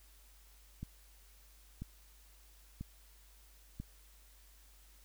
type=click train; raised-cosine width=5 ms; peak=-29 dBFS; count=4; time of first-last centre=0.83-3.8 s; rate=1.01 Hz; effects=added 50 Hz sine -60 dBFS peak until 5.04 s + white hiss -65 dBFS RMS until 5.04 s